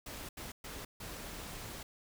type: noise bursts at uneven times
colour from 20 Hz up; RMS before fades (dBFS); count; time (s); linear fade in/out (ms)
pink; -45; 4; 0.06-0.29 / 0.37-0.52 / 0.64-0.85 / 1-1.83; 5
effects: none